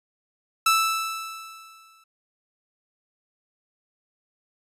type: tone with exponential decay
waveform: sawtooth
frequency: 1318.5 Hz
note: E6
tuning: in tune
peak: -12 dBFS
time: 0.66-2.04 s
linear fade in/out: 5 ms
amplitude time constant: 300 ms
effects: resampled to 32000 Hz